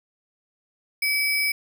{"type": "tone with sample-and-hold", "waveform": "sine", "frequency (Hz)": 2288, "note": "D7", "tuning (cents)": -46, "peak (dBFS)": -20, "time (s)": [1.02, 1.52], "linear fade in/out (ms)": 5, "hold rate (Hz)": 7350, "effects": []}